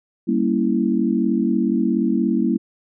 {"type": "chord", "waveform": "sine", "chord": "G diminished seventh", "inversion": "none", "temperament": "equal", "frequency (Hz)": [196, 233.1, 277.2, 329.6], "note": ["G3", "Bb3", "Db4", "Fb4"], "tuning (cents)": [0, 0, 0, 0], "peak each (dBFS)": [-22, -20, -24, -22], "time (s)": [0.27, 2.58], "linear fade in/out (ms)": 20, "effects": []}